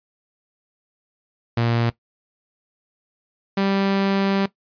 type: tone pair in turn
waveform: sawtooth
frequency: 117.1 / 196 Hz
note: A#2 / G3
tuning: +8 / 0 cents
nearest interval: major sixth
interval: 892 cents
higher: second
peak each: -14 dBFS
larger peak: neither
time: 1.57-1.9 / 3.57-4.46 s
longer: second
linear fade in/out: 5 ms
effects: noise-tail reverb RT60 0.1 s tail -17 dB re dry + resampled to 11025 Hz